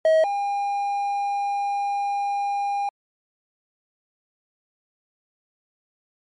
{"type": "tone pair in turn", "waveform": "triangle", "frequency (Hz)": [637, 806.1], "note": ["D#5", "G5"], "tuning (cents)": [41, 48], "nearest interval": "major third", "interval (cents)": 407, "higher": "second", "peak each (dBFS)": [-12, -20], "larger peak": "first", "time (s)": [[0.05, 0.24], [0.24, 2.89]], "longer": "second", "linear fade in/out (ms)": 2, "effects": ["MP3 48 kbps"]}